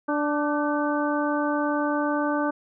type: harmonic tone with a mistuned harmonic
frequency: 293.7 Hz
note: D4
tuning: in tune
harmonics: 1 / 2 / 3 / 4 / 5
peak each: -25 / -28 / -30 / -31 / -32 dBFS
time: 0.08-2.51 s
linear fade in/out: 10 ms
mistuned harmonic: 5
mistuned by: +54 cents
effects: none